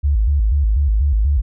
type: tone with vibrato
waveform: sine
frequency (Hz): 61.6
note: B1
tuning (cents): -4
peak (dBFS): -12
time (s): 0.03-1.42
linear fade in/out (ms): 20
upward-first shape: square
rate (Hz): 4.1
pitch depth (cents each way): 260
effects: none